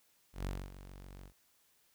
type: tone with ADSR envelope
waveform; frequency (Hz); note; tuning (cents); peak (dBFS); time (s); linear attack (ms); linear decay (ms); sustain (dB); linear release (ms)
sawtooth; 46.98; F#1; +27; -31; 0.33-1.33; 120; 250; -14; 82
effects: white hiss -71 dBFS RMS until 1.94 s